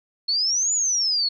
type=exponential two-way sweep; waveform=sine; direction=up then down; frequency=4298 to 7040 to 4298 Hz; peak=-19 dBFS; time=0.28-1.29 s; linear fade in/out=10 ms; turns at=0.73 s; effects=none